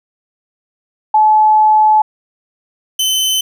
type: tone pair in turn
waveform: sine / sawtooth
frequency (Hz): 860 / 3052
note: A5 / G7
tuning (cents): -40 / -47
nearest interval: octave + minor seventh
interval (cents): 2193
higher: second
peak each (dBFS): -6 / -9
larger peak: first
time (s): 1.14-2.02 / 2.99-3.41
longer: first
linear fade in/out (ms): 5
effects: none